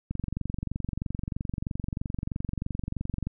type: click train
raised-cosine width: 5 ms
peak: -18 dBFS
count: 74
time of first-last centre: 0.11-3.27 s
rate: 23.1 Hz
effects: none